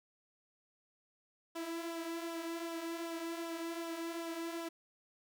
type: tone with flanger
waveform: sawtooth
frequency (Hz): 333.2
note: E4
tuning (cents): +19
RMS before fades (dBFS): -41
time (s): 1.55-4.69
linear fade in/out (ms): 10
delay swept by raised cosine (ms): 0.44 to 4.74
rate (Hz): 2.6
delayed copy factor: -0.5
effects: none